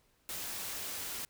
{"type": "noise", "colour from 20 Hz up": "white", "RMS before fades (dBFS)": -40, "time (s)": [0.29, 1.25], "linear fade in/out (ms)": 0, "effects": ["pink hiss -71 dBFS RMS until 1.29 s"]}